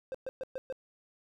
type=tone bursts; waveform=triangle; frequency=523.3 Hz; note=C5; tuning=in tune; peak=-32 dBFS; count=5; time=0.12-0.725 s; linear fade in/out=0 ms; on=25 ms; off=120 ms; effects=none